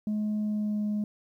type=tone with pitch glide; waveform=sine; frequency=211.8 to 209.4 Hz; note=G#3 to G#3; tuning=+34 to +15 cents; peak=-24 dBFS; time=0.07-1.04 s; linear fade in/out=2 ms; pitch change=-19 cents; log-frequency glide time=0.38-0.85 s; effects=tanh soft clip ceiling -25 dBFS + 11-bit